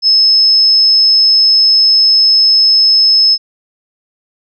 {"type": "tone", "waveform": "sine", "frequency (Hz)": 5200, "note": "E8", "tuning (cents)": -24, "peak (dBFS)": -5, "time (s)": [0.02, 3.38], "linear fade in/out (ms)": 50, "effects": []}